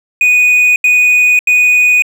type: tone bursts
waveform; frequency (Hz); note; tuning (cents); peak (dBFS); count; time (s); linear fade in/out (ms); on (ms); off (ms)
triangle; 2478; D#7; -8; -4; 3; 0.21-2.022; 2; 550; 81
effects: none